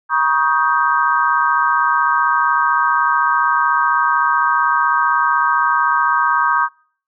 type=chord; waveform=sine; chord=Eb dominant seventh; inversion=second; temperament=equal with one note detuned; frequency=954.7 / 1108.7 / 1244.5 / 1568 Hz; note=Bb5 / Db6 / Eb6 / G6; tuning=+41 / 0 / 0 / 0 cents; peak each=-18 dBFS; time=0.09-6.69 s; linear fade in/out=50 ms; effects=noise-tail reverb RT60 0.5 s tail -26 dB re dry